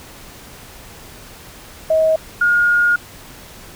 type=tone pair in turn; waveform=sine; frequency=636 / 1427.8 Hz; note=D#5 / F6; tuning=+38 / +38 cents; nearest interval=octave + major second; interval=1400 cents; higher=second; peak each=-11 dBFS; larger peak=neither; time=1.9-2.16 / 2.41-2.96 s; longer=second; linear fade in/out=5 ms; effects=pink hiss -39 dBFS RMS until 3.75 s